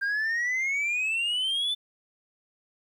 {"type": "exponential sweep", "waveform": "sine", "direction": "up", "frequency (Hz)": [1587, 3539], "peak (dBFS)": -22, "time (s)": [0.01, 1.75], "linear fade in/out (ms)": 20, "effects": ["tanh soft clip ceiling -24 dBFS", "10-bit"]}